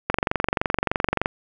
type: click train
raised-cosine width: 0.5 ms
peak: -5 dBFS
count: 28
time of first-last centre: 0.1-1.259 s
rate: 23.3 Hz
effects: none